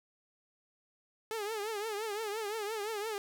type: tone with vibrato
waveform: sawtooth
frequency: 426.7 Hz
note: G#4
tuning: 47 cents sharp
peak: -31 dBFS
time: 1.31-3.18 s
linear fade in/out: 0 ms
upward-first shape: triangle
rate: 5.8 Hz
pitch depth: 130 cents each way
effects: none